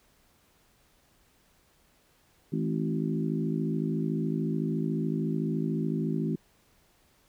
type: harmonic tone with a mistuned harmonic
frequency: 53.8 Hz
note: A1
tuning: 38 cents flat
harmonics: 3 / 4 / 5 / 6 / 7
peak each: -30 / -32 / -34 / -36 / -37 dBFS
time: 2.52-6.36 s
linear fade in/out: 10 ms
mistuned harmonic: 5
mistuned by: -25 cents
effects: pink hiss -65 dBFS RMS until 7.28 s